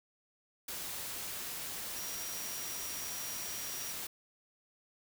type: tone in noise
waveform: sine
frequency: 5710 Hz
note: F8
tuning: 37 cents sharp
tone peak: -44 dBFS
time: 1.96-3.92 s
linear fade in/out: 5 ms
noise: white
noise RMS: -41 dBFS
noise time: 0.68-4.07 s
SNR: -6 dB
effects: none